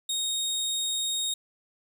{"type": "tone", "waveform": "25% pulse", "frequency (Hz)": 3729, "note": "A#7", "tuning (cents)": 0, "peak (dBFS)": -23, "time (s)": [0.09, 1.34], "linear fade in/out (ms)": 5, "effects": []}